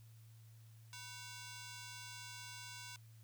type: ring-modulated tone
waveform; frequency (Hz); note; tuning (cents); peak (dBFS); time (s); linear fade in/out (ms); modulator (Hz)
10% pulse; 1244.5; D#6; 0; -38; 0.93-2.96; 0; 268
effects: added 112 Hz sine -57 dBFS peak until 3.23 s + white hiss -71 dBFS RMS until 3.23 s